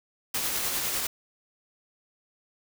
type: noise with tremolo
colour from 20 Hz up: white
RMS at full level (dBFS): -28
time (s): 0.34-1.07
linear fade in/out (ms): 5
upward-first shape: sine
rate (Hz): 10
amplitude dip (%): 30
effects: none